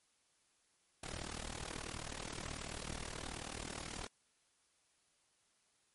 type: noise with amplitude modulation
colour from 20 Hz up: pink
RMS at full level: -41 dBFS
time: 1.03-4.07 s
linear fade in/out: 5 ms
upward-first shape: sine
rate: 38.6 Hz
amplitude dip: 90%
effects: white hiss -75 dBFS RMS until 5.94 s + MP3 48 kbps